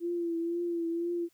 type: tone with vibrato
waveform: sine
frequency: 340 Hz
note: F4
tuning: 46 cents flat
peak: -29 dBFS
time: 0-1.29 s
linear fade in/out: 50 ms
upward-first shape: triangle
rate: 2 Hz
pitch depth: 45 cents each way
effects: white hiss -70 dBFS RMS until 1.33 s